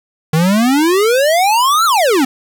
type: exponential two-way sweep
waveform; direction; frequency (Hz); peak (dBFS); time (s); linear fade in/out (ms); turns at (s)
square; up then down; 152.4 to 1396.9 to 247.8; -10; 0.33-2.25; 5; 1.85
effects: 7-bit